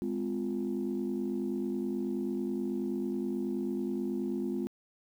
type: chord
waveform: sine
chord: F minor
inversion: first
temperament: equal with one note detuned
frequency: 207.7 / 257 / 349.2 Hz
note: Ab3 / C4 / F4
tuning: 0 / -31 / 0 cents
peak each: -34 dBFS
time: 0.02-4.67 s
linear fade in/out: 0 ms
effects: tanh soft clip ceiling -24 dBFS + 10-bit